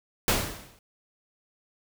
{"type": "noise with exponential decay", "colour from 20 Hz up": "pink", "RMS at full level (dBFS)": -20, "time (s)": [0.28, 0.79], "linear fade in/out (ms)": 1, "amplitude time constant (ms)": 110, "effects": []}